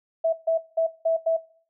sine tone bursts at uneven times, 655 Hz, E5, 11 cents flat, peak -18 dBFS, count 5, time 0.24-0.33 / 0.47-0.58 / 0.77-0.87 / 1.05-1.17 / 1.26-1.37 s, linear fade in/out 10 ms, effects noise-tail reverb RT60 0.5 s tail -20 dB re dry

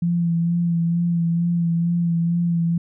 sine tone with vibrato, 170 Hz, F3, 46 cents flat, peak -17 dBFS, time 0.02-2.78 s, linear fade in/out 5 ms, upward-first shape sine, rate 2.2 Hz, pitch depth 26 cents each way, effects none

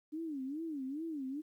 sine tone with vibrato, 293.7 Hz, D4, in tune, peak -37 dBFS, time 0.12-1.42 s, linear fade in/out 20 ms, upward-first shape sine, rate 2.4 Hz, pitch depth 210 cents each way, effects 12-bit

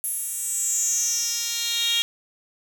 10% pulse tone with high-pass filter sweep, 466.2 Hz, A#4, in tune, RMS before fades -25 dBFS, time 0.04-2.02 s, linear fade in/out 0 ms, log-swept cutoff 11000 to 3400 Hz, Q 6.4, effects none

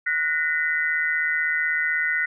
sine tone cluster, 1466 / 1853 / 2009 Hz, F#6 / A#6 / B6, -16 / -11 / +29 cents, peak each -25 dBFS, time 0.06-2.26 s, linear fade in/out 10 ms, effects none

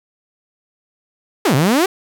sawtooth exponential two-way sweep, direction down then up, 466.2 to 124.8 to 401.3 Hz, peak -8 dBFS, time 1.45-1.86 s, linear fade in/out 5 ms, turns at 1.55 s, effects none

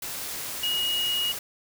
sine tone in noise, 2884 Hz, F#7, 45 cents flat, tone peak -24 dBFS, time 0.63-1.32 s, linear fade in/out 5 ms, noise white, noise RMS -34 dBFS, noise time 0.02-1.39 s, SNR +7 dB, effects none

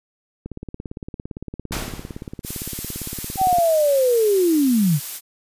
click train, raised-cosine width 3 ms, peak -18 dBFS, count 56, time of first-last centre 0.46-3.585 s, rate 17.6 Hz
pink noise with exponential decay, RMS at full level -24 dBFS, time 1.72-2.41 s, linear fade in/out 1 ms, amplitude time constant 150 ms
blue noise, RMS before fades -29 dBFS, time 2.43-5.21 s, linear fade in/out 50 ms
sine linear sweep, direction down, 780 to 132.7 Hz, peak -14 dBFS, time 3.37-5 s, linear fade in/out 50 ms
effects resampled to 32000 Hz

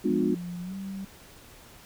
sine chord, G# diminished seventh, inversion none, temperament just, 207.7 / 249.2 / 299 / 358.8 Hz, G#3 / B3 / D4 / F4, 0 / +16 / +31 / +47 cents, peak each -28 dBFS, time 0.04-0.35 s, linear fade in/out 10 ms
sine tone with pitch glide, 175.9 to 194.05 Hz, F3 to G3, +13 to -17 cents, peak -33 dBFS, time 0.09-1.05 s, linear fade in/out 5 ms, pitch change +170 cents, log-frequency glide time 0.61-0.75 s
effects pink hiss -51 dBFS RMS until 1.85 s

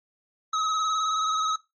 square tone with vibrato, 1278 Hz, D#6, 46 cents sharp, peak -24 dBFS, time 0.53-1.56 s, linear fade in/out 5 ms, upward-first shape triangle, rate 19 Hz, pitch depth 38 cents each way, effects noise-tail reverb RT60 0.2 s tail -18 dB re dry + MP3 32 kbps

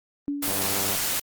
sine tone with exponential decay, 285.9 Hz, D4, 46 cents flat, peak -23 dBFS, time 0.28-0.97 s, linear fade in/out 0 ms, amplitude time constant 150 ms
white noise, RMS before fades -26 dBFS, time 0.42-1.2 s, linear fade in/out 10 ms
click train, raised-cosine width 1 ms, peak -19 dBFS, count 47, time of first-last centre 0.48-0.95 s, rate 97.9 Hz
effects Opus 32 kbps

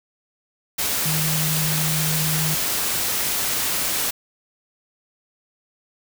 sine tone in noise, 155.56 Hz, D#3, in tune, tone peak -23 dBFS, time 1.05-2.55 s, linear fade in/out 10 ms, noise white, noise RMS -23 dBFS, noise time 0.78-4.11 s, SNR -3 dB, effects none

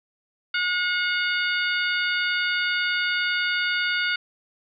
harmonic tone with a mistuned harmonic, 722 Hz, F#5, 43 cents flat, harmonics 2 / 3 / 4 / 5 / 6, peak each -24 / -28 / -30 / -32 / -34 dBFS, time 0.54-4.16 s, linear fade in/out 5 ms, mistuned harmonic 6, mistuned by +93 cents, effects none

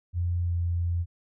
sine tone with pitch glide, 87.31 to 86.21 Hz, F2 to F2, 0 to -22 cents, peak -24 dBFS, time 0.13-1.06 s, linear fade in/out 50 ms, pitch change -22 cents, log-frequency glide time 0.43-0.53 s, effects none

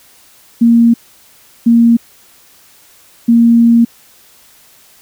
sine tone bursts at uneven times, 233.1 Hz, A#3, in tune, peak -4 dBFS, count 3, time 0.61-0.94 / 1.66-1.97 / 3.28-3.85 s, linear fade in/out 10 ms, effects white hiss -45 dBFS RMS until 5.01 s

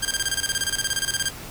10% pulse tone with tremolo, 1595 Hz, G6, 30 cents sharp, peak -12 dBFS, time 0.02-1.31 s, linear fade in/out 10 ms, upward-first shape square, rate 17 Hz, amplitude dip 80%, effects added 120 Hz sine -47 dBFS peak until 1.5 s + pink hiss -38 dBFS RMS until 1.5 s

